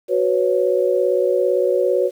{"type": "chord", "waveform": "sine", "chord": "F# suspended fourth", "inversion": "none", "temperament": "equal with one note detuned", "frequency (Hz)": [370, 496.7, 554.4], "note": ["F#4", "B4", "C#5"], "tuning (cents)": [0, 10, 0], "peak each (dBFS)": -19, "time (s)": [0.08, 2.11], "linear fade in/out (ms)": 50, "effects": ["8-bit"]}